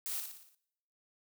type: noise with echo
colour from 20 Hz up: blue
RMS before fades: -38 dBFS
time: 0.06-0.2 s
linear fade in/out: 0 ms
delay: 58 ms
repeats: 6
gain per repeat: -5 dB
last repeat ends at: 0.548 s
effects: noise-tail reverb RT60 0.8 s tail -22 dB re dry